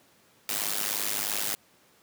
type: noise with amplitude modulation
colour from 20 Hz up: white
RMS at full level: -26 dBFS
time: 0.49-1.55 s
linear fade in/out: 2 ms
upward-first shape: sine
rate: 103 Hz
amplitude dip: 90%
effects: pink hiss -61 dBFS RMS until 2.02 s + high-pass 150 Hz 12 dB/octave